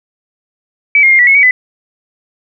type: tone with pitch steps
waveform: sine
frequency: 2293 / 2132 / 2118 / 1952 / 2185 / 2261 / 2007 Hz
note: D7 / C7 / C7 / B6 / C#7 / C#7 / B6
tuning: -42 / +32 / +21 / -21 / -26 / +34 / +27 cents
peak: -4 dBFS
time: 0.95-1.51 s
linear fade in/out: 2 ms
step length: 80 ms
effects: none